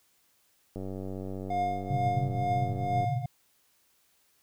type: click train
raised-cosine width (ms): 2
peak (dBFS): -25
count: 219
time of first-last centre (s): 0.76-3.043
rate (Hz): 95.5
type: tone with tremolo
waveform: triangle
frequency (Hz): 711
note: F5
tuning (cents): +31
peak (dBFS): -23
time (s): 1.5-3.26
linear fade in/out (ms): 5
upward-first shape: triangle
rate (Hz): 2.2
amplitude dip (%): 90
type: band-pass noise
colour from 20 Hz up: white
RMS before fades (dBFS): -32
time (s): 1.9-3.26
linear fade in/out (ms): 5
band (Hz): 110 to 140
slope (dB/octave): 96
effects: white hiss -68 dBFS RMS until 4.42 s